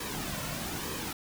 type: noise with flanger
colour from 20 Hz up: pink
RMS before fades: -36 dBFS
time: 0-1.13 s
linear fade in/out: 5 ms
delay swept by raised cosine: 1.4 to 2.5 ms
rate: 1.1 Hz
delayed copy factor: -0.55
effects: none